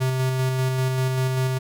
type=tone with tremolo; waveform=square; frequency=130 Hz; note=C3; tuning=11 cents flat; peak=-20 dBFS; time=0-1.59 s; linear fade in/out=20 ms; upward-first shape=square; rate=5.1 Hz; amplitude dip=25%; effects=none